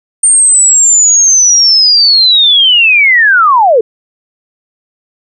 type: linear sweep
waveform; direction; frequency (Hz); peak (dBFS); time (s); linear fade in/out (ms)
sine; down; 8810 to 415.3; -3; 0.23-3.81; 5
effects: none